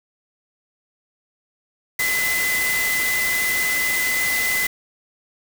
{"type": "tone in noise", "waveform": "sine", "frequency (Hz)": 2021, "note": "B6", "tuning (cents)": 39, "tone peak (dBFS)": -20, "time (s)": [1.99, 4.67], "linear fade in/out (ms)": 5, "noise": "white", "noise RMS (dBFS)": -25, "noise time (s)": [1.99, 4.67], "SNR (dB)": 2, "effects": []}